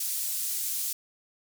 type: high-pass noise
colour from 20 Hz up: pink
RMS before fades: -31 dBFS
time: 0-0.93 s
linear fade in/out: 5 ms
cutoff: 7900 Hz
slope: 12 dB/octave
effects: none